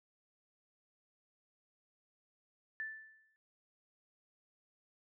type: tone with exponential decay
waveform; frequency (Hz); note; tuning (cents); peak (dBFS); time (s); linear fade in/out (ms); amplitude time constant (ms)
sine; 1760; A6; 0; -36; 2.8-3.36; 0; 120
effects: none